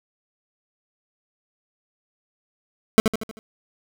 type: tone with echo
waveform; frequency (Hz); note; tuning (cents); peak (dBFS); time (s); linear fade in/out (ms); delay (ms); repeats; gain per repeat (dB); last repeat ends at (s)
25% pulse; 220; A3; 0; -6; 2.98-3; 0; 78; 5; -6; 3.39
effects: none